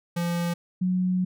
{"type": "tone pair in turn", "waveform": ["square", "sine"], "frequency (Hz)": [172.1, 183.18], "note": ["F3", "F#3"], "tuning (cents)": [-25, -17], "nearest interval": "minor second", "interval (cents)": 108, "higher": "second", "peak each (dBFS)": [-25, -21], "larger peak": "second", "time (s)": [[0.16, 0.54], [0.81, 1.25]], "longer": "second", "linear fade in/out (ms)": 10, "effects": []}